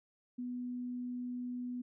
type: tone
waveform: sine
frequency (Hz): 246.9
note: B3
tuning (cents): 0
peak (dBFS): -37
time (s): 0.38-1.82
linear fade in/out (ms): 10
effects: none